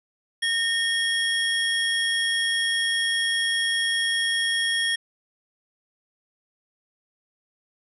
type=tone pair together; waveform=square; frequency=1835 / 3290 Hz; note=A#6 / G#7; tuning=-28 / -17 cents; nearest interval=minor seventh; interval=1011 cents; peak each=-25 dBFS; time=0.42-4.96 s; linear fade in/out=10 ms; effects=resampled to 24000 Hz